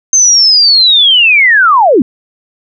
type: linear sweep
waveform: sine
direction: down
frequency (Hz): 6320 to 215.1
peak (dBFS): -3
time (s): 0.13-2.02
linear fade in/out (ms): 2
effects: none